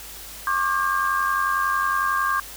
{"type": "tone cluster", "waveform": "sine", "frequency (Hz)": [1085, 1176, 1606], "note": ["C#6", "D6", "G6"], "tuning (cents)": [-37, 2, 41], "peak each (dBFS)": [-24, -24, -24], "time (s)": [0.47, 2.4], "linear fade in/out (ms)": 2, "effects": ["added 50 Hz sine -46 dBFS peak until 2.56 s", "white hiss -39 dBFS RMS until 2.56 s"]}